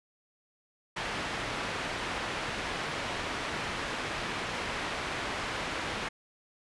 white low-pass noise, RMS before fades -35 dBFS, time 0.96-6.09 s, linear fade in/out 10 ms, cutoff 2300 Hz, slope 12 dB/octave, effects resampled to 24000 Hz

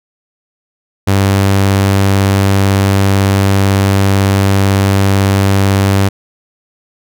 sawtooth tone, 98 Hz, G2, in tune, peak -4 dBFS, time 1.07-6.09 s, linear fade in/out 10 ms, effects none

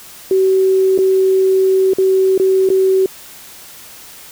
sine tone with dropouts, 380.2 Hz, F#4, 47 cents sharp, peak -9 dBFS, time 0.31-3.06 s, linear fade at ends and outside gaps 2 ms, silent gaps 0.978-0.987 / 1.935-1.984 / 2.378-2.398 / 2.69-2.701 s, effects white hiss -37 dBFS RMS until 4.31 s

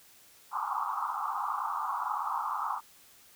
white band-pass noise, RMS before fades -33 dBFS, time 0.51-2.81 s, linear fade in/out 50 ms, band 790 to 1300 Hz, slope 96 dB/octave, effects white hiss -58 dBFS RMS until 3.35 s

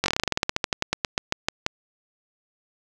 slowing click train, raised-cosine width 0.2 ms, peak -4 dBFS, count 23, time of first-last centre 0.04-1.664 s, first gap 20 ms, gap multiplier 1.11, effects none

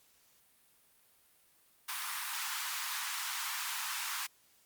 pink high-pass noise, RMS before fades -38 dBFS, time 1.88-4.27 s, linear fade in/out 10 ms, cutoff 920 Hz, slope 48 dB/octave, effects white hiss -67 dBFS RMS until 4.65 s + Opus 48 kbps

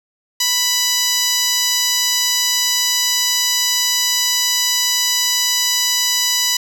10% pulse tone with band-pass filter, 987.8 Hz, B5, in tune, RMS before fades -17 dBFS, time 0.4-6.57 s, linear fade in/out 5 ms, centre 7700 Hz, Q 0.78, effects none

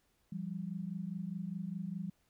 sine tone pair together, 170.6 / 195.5 Hz, F3 / G3, -40 / -4 cents, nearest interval major second, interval 236 cents, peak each -40 / -40 dBFS, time 0.32-2.1 s, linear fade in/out 5 ms, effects pink hiss -75 dBFS RMS until 2.29 s

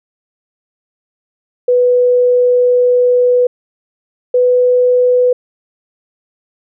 sine tone pair in turn, 493.9 / 496.8 Hz, B4 / B4, 0 / +10 cents, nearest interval unison, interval 10 cents, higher second, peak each -7 dBFS, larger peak neither, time 1.68-3.47 / 4.34-5.33 s, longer first, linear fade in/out 5 ms, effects none

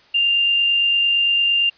sine tone with amplitude modulation, 2794 Hz, F7, in tune, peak -13 dBFS, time 0.14-1.7 s, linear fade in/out 10 ms, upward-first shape sine, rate 48.8 Hz, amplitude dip 25%, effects white hiss -52 dBFS RMS until 1.77 s + resampled to 11025 Hz

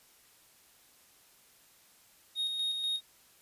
triangle tone with tremolo, 3729 Hz, A#7, in tune, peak -28 dBFS, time 2.35-3.01 s, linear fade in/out 50 ms, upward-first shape square, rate 4.1 Hz, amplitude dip 35%, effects white hiss -62 dBFS RMS until 3.41 s + resampled to 32000 Hz

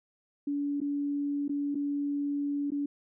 sine tone with dropouts, 286.2 Hz, D4, 45 cents flat, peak -28 dBFS, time 0.47-2.86 s, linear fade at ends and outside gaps 5 ms, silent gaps 0.804-0.814 / 1.481-1.493 / 1.747-1.753 / 2.705-2.718 s, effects none

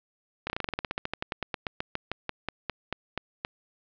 slowing click train, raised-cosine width 0.3 ms, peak -13 dBFS, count 28, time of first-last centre 0.47-3.449 s, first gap 29 ms, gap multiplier 1.09, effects low-pass 4000 Hz 12 dB/octave

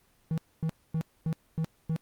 triangle tone bursts, 160.5 Hz, E3, 46 cents flat, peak -24 dBFS, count 6, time 0.31-1.962 s, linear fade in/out 0 ms, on 67 ms, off 250 ms, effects pink hiss -66 dBFS RMS until 2.01 s + Opus 24 kbps

